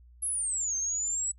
sine exponential two-way sweep, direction down then up, 11175 to 6272 to 7920 Hz, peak -28 dBFS, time 0.22-1.32 s, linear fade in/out 10 ms, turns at 0.76 s, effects noise-tail reverb RT60 0.1 s tail -26 dB re dry + added 60 Hz sine -52 dBFS peak until 1.38 s

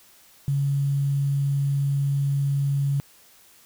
sine tone with quantisation, 140 Hz, C#3, 18 cents sharp, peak -20 dBFS, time 0.48-3 s, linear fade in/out 0 ms, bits 8, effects white hiss -54 dBFS RMS until 3.65 s

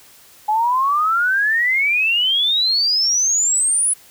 sine exponential sweep, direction up, 836 to 10300 Hz, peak -14 dBFS, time 0.48-3.94 s, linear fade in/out 10 ms, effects white hiss -47 dBFS RMS until 4.1 s

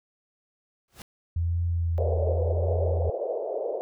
pink noise with exponential growth, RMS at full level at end -38 dBFS, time 0.88-1.02 s, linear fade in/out 2 ms, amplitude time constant 29 ms
sine tone with vibrato, 84 Hz, E2, 33 cents sharp, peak -23 dBFS, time 1.36-3.1 s, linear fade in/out 5 ms, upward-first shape triangle, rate 0.92 Hz, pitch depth 43 cents each way
white band-pass noise, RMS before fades -30 dBFS, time 1.98-3.81 s, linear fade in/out 0 ms, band 420 to 630 Hz, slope 48 dB/octave
effects none

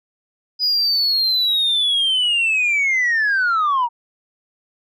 sine linear sweep, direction down, 4978 to 918 Hz, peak -13 dBFS, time 0.59-3.89 s, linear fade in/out 50 ms, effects tanh soft clip ceiling -13 dBFS

